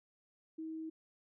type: tone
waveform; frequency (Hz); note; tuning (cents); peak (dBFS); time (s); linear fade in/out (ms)
sine; 319.4; D#4; +45; -40; 0.58-0.9; 10
effects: none